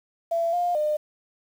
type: tone with pitch steps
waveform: sine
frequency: 672 / 705 / 604 Hz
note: E5 / F5 / D5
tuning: +33 / +16 / +48 cents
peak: -21 dBFS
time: 0.31-0.97 s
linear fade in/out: 10 ms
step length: 220 ms
effects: 8-bit